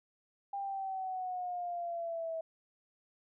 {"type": "exponential sweep", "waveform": "sine", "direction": "down", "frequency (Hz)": [800, 647], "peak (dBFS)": -35, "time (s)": [0.53, 2.41], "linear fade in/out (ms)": 5, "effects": []}